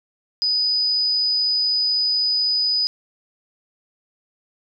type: tone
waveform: sine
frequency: 4978 Hz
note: D#8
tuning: in tune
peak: -17 dBFS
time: 0.42-2.87 s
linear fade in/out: 0 ms
effects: none